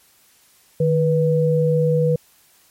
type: tone pair together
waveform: sine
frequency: 154.21 / 489.6 Hz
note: D#3 / B4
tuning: -15 / -15 cents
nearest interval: octave + minor sixth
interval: 2000 cents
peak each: -17 dBFS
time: 0.8-2.16 s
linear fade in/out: 5 ms
effects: white hiss -55 dBFS RMS until 2.7 s + MP3 64 kbps